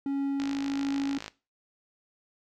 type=tone with tremolo; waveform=triangle; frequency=277.2 Hz; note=C#4; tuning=in tune; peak=-24 dBFS; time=0.06-1.18 s; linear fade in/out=2 ms; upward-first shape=triangle; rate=1.4 Hz; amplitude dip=25%
type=click train; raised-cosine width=0.2 ms; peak=-20 dBFS; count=48; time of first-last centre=0.4-1.28 s; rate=53.4 Hz
effects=noise-tail reverb RT60 0.3 s tail -19 dB re dry